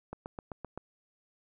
click train, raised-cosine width 1 ms, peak -25 dBFS, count 6, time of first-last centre 0.13-0.776 s, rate 7.74 Hz, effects none

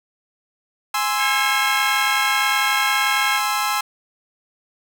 sawtooth chord, Ab augmented, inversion none, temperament equal, 830.6 / 1046.5 / 1318.5 Hz, Ab5 / C6 / E6, 0 / 0 / 0 cents, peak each -20 dBFS, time 0.94-3.81 s, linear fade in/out 5 ms
harmonic tone, 541 Hz, C#5, 42 cents flat, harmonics 3 / 4 / 5 / 6, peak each -25 / -23 / -33 / -27 dBFS, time 1.17-3.41 s, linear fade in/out 50 ms
effects none

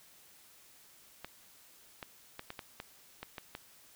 clicks, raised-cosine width 0.3 ms, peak -25 dBFS, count 9, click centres 1.246 / 2.028 / 2.394 / 2.504 / 2.592 / 2.801 / 3.23 / 3.382 / 3.551 s, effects white hiss -60 dBFS RMS until 3.95 s

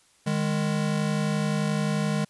square tone pair together, 153.8 / 205.3 Hz, D#3 / G#3, -20 / -20 cents, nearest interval perfect fourth, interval 500 cents, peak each -27 dBFS, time 0.26-2.25 s, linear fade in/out 10 ms, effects white hiss -61 dBFS RMS until 2.29 s + resampled to 24000 Hz

